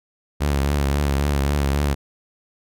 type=tone with vibrato; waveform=sawtooth; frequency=70.9 Hz; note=C#2; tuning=40 cents sharp; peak=-14 dBFS; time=0.4-1.95 s; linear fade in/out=20 ms; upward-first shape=triangle; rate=3.7 Hz; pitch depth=64 cents each way; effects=none